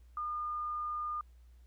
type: tone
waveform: sine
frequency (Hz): 1214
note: D#6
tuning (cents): -43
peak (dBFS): -34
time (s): 0.17-1.21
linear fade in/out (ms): 2
effects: added 60 Hz sine -55 dBFS peak until 1.66 s + pink hiss -75 dBFS RMS until 1.66 s